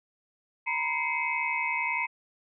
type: tone cluster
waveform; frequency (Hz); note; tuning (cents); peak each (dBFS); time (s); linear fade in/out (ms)
sine; 936 / 997 / 2094 / 2245 / 2559; A#5 / B5 / C7 / C#7 / D#7; +7 / +16 / +1 / +21 / +48; -33 / -36 / -31 / -33 / -34; 0.66-2.07; 20
effects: none